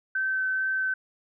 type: tone with vibrato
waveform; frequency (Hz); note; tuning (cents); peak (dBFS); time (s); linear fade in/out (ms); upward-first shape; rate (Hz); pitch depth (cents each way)
sine; 1537; G6; -35; -24; 0.15-0.94; 5; sine; 2.3; 9
effects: none